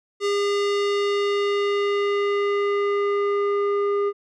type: tone with low-pass filter sweep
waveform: square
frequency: 405.3 Hz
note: G#4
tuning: 42 cents flat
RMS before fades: -22 dBFS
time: 0.2-4.13 s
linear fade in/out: 50 ms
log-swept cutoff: 6000 to 1100 Hz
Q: 1.1
effects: none